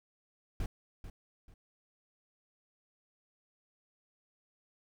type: noise with echo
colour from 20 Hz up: brown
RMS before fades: -34 dBFS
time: 0.6-0.66 s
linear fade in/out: 2 ms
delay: 440 ms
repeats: 2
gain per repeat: -11 dB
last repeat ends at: 1.54 s
effects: none